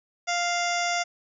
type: harmonic tone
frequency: 698.5 Hz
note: F5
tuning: in tune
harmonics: 1 / 2 / 3 / 4 / 5 / 7 / 8 / 9 / 10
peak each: -27 / -32 / -30 / -37 / -37 / -37 / -35 / -39 / -38 dBFS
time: 0.27-1.04 s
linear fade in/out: 20 ms
effects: none